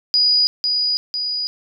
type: tone with echo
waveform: sine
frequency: 4918 Hz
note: D#8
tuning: 21 cents flat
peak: -12 dBFS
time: 0.14-0.47 s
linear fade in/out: 0 ms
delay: 500 ms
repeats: 2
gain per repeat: -4 dB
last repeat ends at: 1.47 s
effects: none